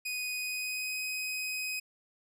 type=tone with pitch glide; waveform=sawtooth; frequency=2490 to 2516 Hz; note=D#7 to D#7; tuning=+1 to +19 cents; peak=-30 dBFS; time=0.05-1.8 s; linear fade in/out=10 ms; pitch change=+18 cents; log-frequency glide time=0.33-1.01 s; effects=none